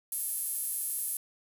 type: tone with high-pass filter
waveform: sawtooth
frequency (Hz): 444.3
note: A4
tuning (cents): +17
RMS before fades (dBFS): -34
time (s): 0.12-1.17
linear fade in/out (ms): 2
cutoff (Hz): 11000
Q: 5
effects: none